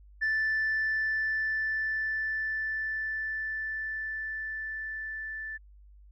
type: tone with level ramp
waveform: sine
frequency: 1759 Hz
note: A6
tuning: 1 cent flat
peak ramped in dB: -23 to -35 dBFS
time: 0.21-5.58 s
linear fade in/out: 20 ms
effects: tanh soft clip ceiling -23 dBFS + added 50 Hz sine -51 dBFS peak until 6.11 s